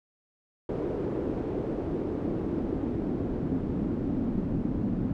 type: noise with band-pass filter sweep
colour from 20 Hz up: brown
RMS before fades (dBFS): -30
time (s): 0.69-5.13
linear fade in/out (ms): 2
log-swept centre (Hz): 400 to 230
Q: 2.2
effects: none